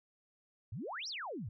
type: exponential two-way sweep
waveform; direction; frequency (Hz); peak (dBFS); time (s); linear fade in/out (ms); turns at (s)
sine; up then down; 88.5 to 5870 to 88.5; -39; 0.72-1.49; 5; 1.08
effects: none